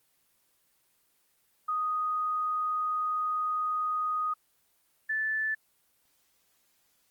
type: tone pair in turn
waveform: sine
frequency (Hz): 1244.5 / 1750.8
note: D#6 / A6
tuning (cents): 0 / -9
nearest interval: tritone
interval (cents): 591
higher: second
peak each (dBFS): -27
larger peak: neither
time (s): 1.68-4.34 / 5.09-5.55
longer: first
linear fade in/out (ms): 10
effects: white hiss -70 dBFS RMS until 7.1 s + Opus 24 kbps